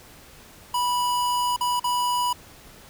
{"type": "tone with dropouts", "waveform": "square", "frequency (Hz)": 981, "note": "B5", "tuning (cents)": -12, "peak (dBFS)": -22, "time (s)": [0.74, 2.33], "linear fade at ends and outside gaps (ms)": 5, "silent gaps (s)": [[1.564, 1.608], [1.797, 1.841]], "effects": ["pink hiss -48 dBFS RMS until 2.89 s"]}